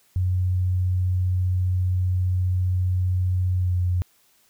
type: tone with pitch glide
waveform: sine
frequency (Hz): 91.5 to 89.93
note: F#2 to F#2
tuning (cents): -19 to -49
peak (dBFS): -19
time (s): 0.16-4.02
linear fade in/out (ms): 0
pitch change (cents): -30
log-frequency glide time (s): 3.57-3.74
effects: white hiss -61 dBFS RMS until 4.49 s